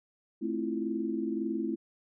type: chord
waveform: sine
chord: F major seventh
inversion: first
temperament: just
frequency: 218.3 / 261.9 / 327.4 / 349.2 Hz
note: A3 / C4 / E4 / F4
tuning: -13 / +2 / -12 / 0 cents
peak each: -35 / -36 / -33 / -38 dBFS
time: 0.41-1.76 s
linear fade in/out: 20 ms
effects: none

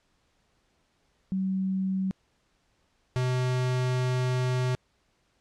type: tone pair in turn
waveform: sine / square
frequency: 190 / 126.81 Hz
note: F#3 / B2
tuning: +46 / +46 cents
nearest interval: perfect fifth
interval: 700 cents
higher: first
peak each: -25 dBFS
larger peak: neither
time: 1.32-2.11 / 3.16-4.75 s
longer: second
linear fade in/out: 0 ms
effects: pink hiss -70 dBFS RMS until 5.4 s + low-pass 7000 Hz 12 dB/octave

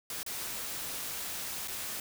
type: noise with dropouts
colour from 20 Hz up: white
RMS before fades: -38 dBFS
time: 0.1-2 s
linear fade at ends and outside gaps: 2 ms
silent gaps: 0.231-0.263 / 1.676-1.681 s
effects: none

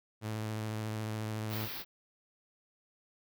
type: tone with vibrato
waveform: sawtooth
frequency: 108.8 Hz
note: A2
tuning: 19 cents flat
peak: -31 dBFS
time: 0.21-1.69 s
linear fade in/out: 50 ms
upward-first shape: square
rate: 14 Hz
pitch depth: 16 cents each way
type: band-stop noise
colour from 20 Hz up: white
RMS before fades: -41 dBFS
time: 1.49-1.85 s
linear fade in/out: 50 ms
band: 5200 to 13000 Hz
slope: 48 dB/octave
effects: none

